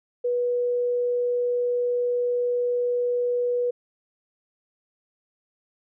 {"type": "tone", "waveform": "sine", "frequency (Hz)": 487.8, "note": "B4", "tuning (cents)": -21, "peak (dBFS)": -21, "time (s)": [0.24, 3.71], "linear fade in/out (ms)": 10, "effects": []}